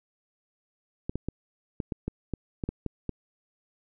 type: clicks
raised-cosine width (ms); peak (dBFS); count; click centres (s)
3; -17; 11; 1.095 / 1.156 / 1.286 / 1.802 / 1.922 / 2.08 / 2.337 / 2.638 / 2.69 / 2.863 / 3.093
effects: none